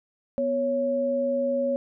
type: tone pair together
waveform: sine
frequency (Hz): 247 / 554.4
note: B3 / C#5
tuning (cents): 0 / 0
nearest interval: octave + major second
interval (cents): 1400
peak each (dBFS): -29 / -23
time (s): 0.38-1.76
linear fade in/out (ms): 0
effects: none